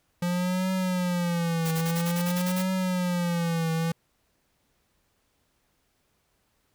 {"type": "tone with vibrato", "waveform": "square", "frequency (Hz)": 174.61, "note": "F3", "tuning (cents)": 0, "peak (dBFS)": -25, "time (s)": [0.22, 3.92], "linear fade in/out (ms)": 5, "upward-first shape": "triangle", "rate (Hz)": 0.5, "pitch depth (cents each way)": 130}
{"type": "noise bursts", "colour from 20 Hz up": "white", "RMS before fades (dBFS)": -35, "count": 10, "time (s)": [1.65, 2.625], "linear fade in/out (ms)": 10, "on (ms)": 66, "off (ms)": 35}
{"effects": ["pink hiss -71 dBFS RMS until 6.74 s"]}